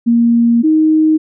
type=tone pair in turn; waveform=sine; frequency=234.3 / 312.8 Hz; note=A#3 / D#4; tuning=+9 / +9 cents; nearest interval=perfect fourth; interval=500 cents; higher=second; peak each=-7 dBFS; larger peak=neither; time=0.06-0.63 / 0.63-1.18 s; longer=first; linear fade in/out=20 ms; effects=none